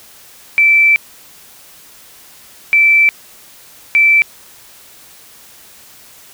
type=tone bursts at uneven times; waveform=sine; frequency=2328 Hz; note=D7; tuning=16 cents flat; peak=-6 dBFS; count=3; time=0.58-0.96 / 2.73-3.09 / 3.95-4.22 s; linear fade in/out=0 ms; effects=white hiss -41 dBFS RMS until 6.33 s